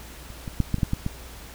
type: clicks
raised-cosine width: 5 ms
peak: -29 / -19 / -8 / -10 / -20 / -8 / -11 / -13 dBFS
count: 8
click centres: 0.303 / 0.478 / 0.603 / 0.743 / 0.784 / 0.832 / 0.934 / 1.064 s
effects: added 60 Hz sine -44 dBFS peak until 1.54 s + pink hiss -44 dBFS RMS until 1.54 s